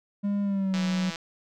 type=tone with pitch glide; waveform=triangle; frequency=202.2 to 185.42 Hz; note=G#3 to F#3; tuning=-46 to +4 cents; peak=-22 dBFS; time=0.23-1.11 s; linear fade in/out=20 ms; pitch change=-150 cents; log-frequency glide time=0.42-0.83 s
type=click train; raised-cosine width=0.2 ms; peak=-18 dBFS; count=70; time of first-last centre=0.74-1.158 s; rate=165 Hz
effects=none

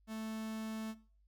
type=tone; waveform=45% pulse; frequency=220 Hz; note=A3; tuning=in tune; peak=-40 dBFS; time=0.07-0.95 s; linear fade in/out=50 ms; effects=noise-tail reverb RT60 0.4 s tail -18 dB re dry + added 50 Hz sine -66 dBFS peak until 1.27 s

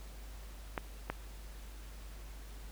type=clicks; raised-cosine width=0.5 ms; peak=-19 dBFS; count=2; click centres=0.778 / 1.1 s; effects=added 50 Hz sine -46 dBFS peak until 2.71 s + pink hiss -56 dBFS RMS until 2.71 s

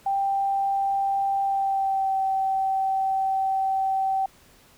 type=tone with pitch glide; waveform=sine; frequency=787 to 770.8 Hz; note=G5 to G5; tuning=+7 to -29 cents; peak=-21 dBFS; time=0.06-4.26 s; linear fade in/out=5 ms; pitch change=-36 cents; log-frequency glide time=1.42-2.17 s; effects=pink hiss -55 dBFS RMS until 4.77 s

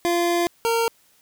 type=tone pair in turn; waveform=25% pulse; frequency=345.3 / 460.1 Hz; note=F4 / A#4; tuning=-20 / -23 cents; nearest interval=perfect fourth; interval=497 cents; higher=second; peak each=-15 dBFS; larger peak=neither; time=0.05-0.47 / 0.65-0.88 s; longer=first; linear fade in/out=0 ms; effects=white hiss -59 dBFS RMS until 1.21 s

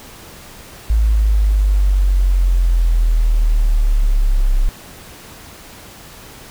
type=exponential sweep; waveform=sine; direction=down; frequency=55 to 32.7 Hz; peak=-10 dBFS; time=0.9-4.69 s; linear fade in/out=0 ms; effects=pink hiss -38 dBFS RMS until 6.5 s

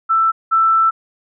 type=tone pair in turn; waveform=sine; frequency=1328 / 1328 Hz; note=E6 / E6; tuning=+12 / +12 cents; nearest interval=unison; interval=0 cents; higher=neither; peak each=-11 / -10 dBFS; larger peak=second; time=0.09-0.32 / 0.51-0.91 s; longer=second; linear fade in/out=20 ms; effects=none

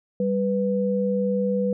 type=tone pair together; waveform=sine; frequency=196 / 493.9 Hz; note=G3 / B4; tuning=0 / 0 cents; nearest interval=octave + major third; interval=1600 cents; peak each=-23 dBFS; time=0.2-1.73 s; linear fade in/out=2 ms; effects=none

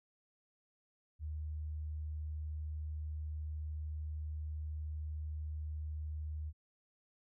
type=tone; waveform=sine; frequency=76.6 Hz; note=D#2; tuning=27 cents flat; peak=-38 dBFS; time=1.19-6.53 s; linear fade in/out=50 ms; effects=none

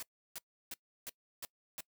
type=noise bursts; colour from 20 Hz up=white; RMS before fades=-43 dBFS; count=6; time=0-1.806 s; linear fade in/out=0 ms; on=26 ms; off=330 ms; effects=noise-tail reverb RT60 0.1 s tail -23 dB re dry

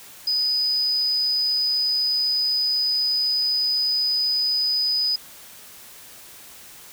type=tone; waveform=sine; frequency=4984 Hz; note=D#8; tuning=2 cents sharp; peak=-19 dBFS; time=0.27-5.16 s; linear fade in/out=5 ms; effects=white hiss -44 dBFS RMS until 6.92 s

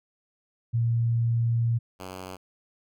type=tone pair in turn; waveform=sine / 5% pulse; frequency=116.54 / 92.98 Hz; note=A#2 / F#2; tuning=0 / +9 cents; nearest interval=major third; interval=391 cents; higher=first; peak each=-21 / -26 dBFS; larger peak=first; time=0.73-1.79 / 1.99-2.37 s; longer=first; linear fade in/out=20 ms; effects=none

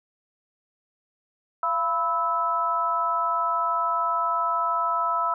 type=tone cluster; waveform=sine; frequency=683 / 993 / 1306 Hz; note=F5 / B5 / E6; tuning=-39 / +9 / -17 cents; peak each=-30 / -26 / -24 dBFS; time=1.63-5.34 s; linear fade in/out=2 ms; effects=none

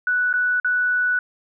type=tone with dropouts; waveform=sine; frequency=1480 Hz; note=F#6; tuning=in tune; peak=-17 dBFS; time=0.07-1.19 s; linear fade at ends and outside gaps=2 ms; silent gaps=0.329-0.338 / 0.6-0.646 s; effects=none

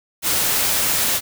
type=noise; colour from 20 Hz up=white; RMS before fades=-19 dBFS; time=0.22-1.21 s; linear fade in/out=50 ms; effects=none

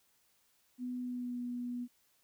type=tone with pitch glide; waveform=sine; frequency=248.8 to 244.1 Hz; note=B3 to B3; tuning=+13 to -20 cents; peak=-36 dBFS; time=0.78-1.88 s; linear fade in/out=50 ms; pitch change=-33 cents; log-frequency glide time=1.01-1.4 s; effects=white hiss -72 dBFS RMS until 2.23 s

